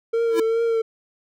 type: tone with vibrato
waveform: triangle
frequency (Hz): 455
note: A#4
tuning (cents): -42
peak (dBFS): -16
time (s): 0.13-0.82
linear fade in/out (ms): 10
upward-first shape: triangle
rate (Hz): 2.5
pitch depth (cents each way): 39
type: tone with exponential growth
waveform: square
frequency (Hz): 334.4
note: E4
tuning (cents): +25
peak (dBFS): -18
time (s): 0.28-0.4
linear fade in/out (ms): 5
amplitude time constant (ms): 25
effects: none